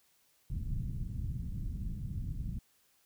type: low-pass noise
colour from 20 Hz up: pink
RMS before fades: -37 dBFS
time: 0.5-2.59 s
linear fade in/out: 5 ms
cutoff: 180 Hz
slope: 24 dB/octave
effects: white hiss -70 dBFS RMS until 3.05 s